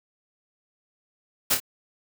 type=noise with echo; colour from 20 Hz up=white; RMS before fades=-21 dBFS; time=1.5-1.55 s; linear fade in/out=10 ms; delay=26 ms; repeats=2; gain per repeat=-6 dB; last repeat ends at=1.602 s; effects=none